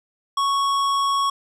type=tone with hard clipping; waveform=sine; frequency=1108.7 Hz; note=C#6; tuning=in tune; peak=-20 dBFS; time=0.37-1.3 s; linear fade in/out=5 ms; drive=13 dB; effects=none